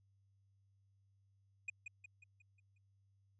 triangle tone with echo, 2472 Hz, D#7, 12 cents flat, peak -37 dBFS, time 1.68-1.7 s, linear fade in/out 5 ms, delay 180 ms, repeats 6, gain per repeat -6 dB, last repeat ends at 2.78 s, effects added 98 Hz sine -70 dBFS peak until 3.39 s + resampled to 22050 Hz

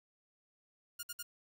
5% pulse tone bursts, 1424 Hz, F6, 33 cents sharp, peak -28 dBFS, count 3, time 0.99-1.229 s, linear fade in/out 10 ms, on 41 ms, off 58 ms, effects 10-bit

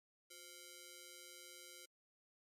5% pulse ring-modulated tone, 880 Hz, A5, in tune, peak -39 dBFS, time 0.3-1.86 s, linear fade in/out 10 ms, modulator 1240 Hz, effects MP3 96 kbps

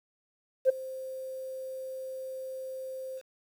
sine tone with ADSR envelope, 523.3 Hz, C5, in tune, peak -15 dBFS, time 0.65-3.22 s, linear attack 42 ms, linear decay 13 ms, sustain -21 dB, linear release 49 ms, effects tanh soft clip ceiling -14 dBFS + 9-bit

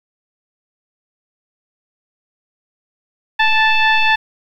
sine tone with frequency modulation, 880 Hz, A5, in tune, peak -10 dBFS, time 3.39-4.16 s, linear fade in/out 10 ms, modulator 878 Hz, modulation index 2.7, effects 8-bit

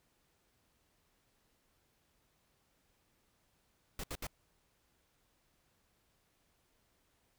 pink noise bursts, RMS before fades -41 dBFS, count 3, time 3.99-4.269 s, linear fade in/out 2 ms, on 47 ms, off 69 ms, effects pink hiss -75 dBFS RMS until 7.38 s

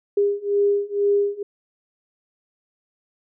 sine beating tone pair, 404.2 / 406.3 Hz, G#4 / G#4, -47 / -38 cents, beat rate 2.1 Hz, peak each -21 / -20 dBFS, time 0.17-1.43 s, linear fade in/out 5 ms, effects none

